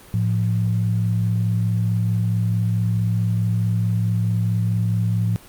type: tone pair together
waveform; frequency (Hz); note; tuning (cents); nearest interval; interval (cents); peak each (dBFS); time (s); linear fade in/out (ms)
sine; 110 / 174.61; A2 / F3; 0 / 0; minor sixth; 800; -18 / -24; 0.14-5.36; 0
effects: pink hiss -45 dBFS RMS until 5.48 s + Opus 32 kbps